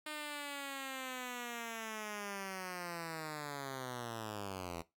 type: linear sweep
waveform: 5% pulse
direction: down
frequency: 305.9 to 82.41 Hz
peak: -30 dBFS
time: 0.06-4.82 s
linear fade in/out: 5 ms
effects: noise-tail reverb RT60 0.2 s tail -17 dB re dry

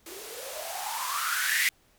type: noise with band-pass filter sweep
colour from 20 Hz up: violet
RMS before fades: -31 dBFS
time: 0.06-1.69 s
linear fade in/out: 2 ms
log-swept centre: 340 to 2100 Hz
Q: 9.8
effects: pink hiss -64 dBFS RMS until 1.98 s

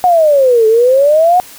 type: exponential two-way sweep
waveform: sine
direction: down then up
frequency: 740 to 432.4 to 740 Hz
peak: -5 dBFS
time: 0.04-1.4 s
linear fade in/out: 0 ms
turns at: 0.67 s
effects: white hiss -35 dBFS RMS until 1.58 s

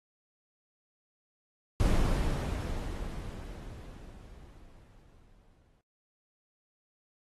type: noise with exponential decay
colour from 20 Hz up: brown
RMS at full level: -25 dBFS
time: 1.8-5.81 s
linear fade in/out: 0 ms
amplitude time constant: 870 ms
effects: AAC 32 kbps

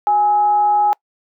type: tone with frequency modulation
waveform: sine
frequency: 830.6 Hz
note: G#5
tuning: in tune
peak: -11 dBFS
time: 0.07-0.93 s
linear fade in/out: 0 ms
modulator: 457 Hz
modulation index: 0.22
effects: noise-tail reverb RT60 0.1 s tail -26 dB re dry + high-pass 400 Hz 12 dB/octave

